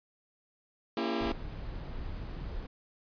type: chord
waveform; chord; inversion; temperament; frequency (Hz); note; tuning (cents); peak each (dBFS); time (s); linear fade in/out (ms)
sawtooth; A# diminished seventh; none; just; 233.1 / 279.7 / 335.6 / 402.8; A#3 / C#4 / E4 / G4; 0 / +16 / +31 / +47; -31 / -34 / -30 / -33; 0.97-1.32; 2
type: noise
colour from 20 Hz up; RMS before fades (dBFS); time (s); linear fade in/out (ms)
brown; -39; 1.2-2.67; 10
effects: resampled to 11025 Hz